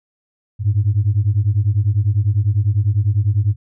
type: beating tone pair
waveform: sine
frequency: 98 / 108 Hz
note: G2 / A2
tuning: 0 / -32 cents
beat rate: 10 Hz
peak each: -15 dBFS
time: 0.59-3.56 s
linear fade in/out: 50 ms
effects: tanh soft clip ceiling -8 dBFS